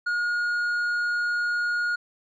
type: tone with tanh clipping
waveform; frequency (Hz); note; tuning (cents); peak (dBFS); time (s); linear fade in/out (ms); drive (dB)
sine; 1436; F6; +48; -24; 0.06-1.96; 10; 5
effects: none